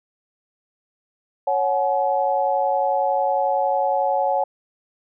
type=chord; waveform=sine; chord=C# suspended fourth; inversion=none; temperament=equal with one note detuned; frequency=554.4 / 740 / 851 Hz; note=C#5 / F#5 / G#5; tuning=0 / 0 / +42 cents; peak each=-22 dBFS; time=1.47-4.44 s; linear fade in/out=5 ms; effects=none